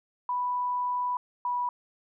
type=tone pair in turn; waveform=sine; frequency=987.8 / 979.3 Hz; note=B5 / B5; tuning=0 / -15 cents; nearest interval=unison; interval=15 cents; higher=first; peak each=-26 dBFS; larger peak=neither; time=0.29-1.17 / 1.45-1.69 s; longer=first; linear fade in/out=2 ms; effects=none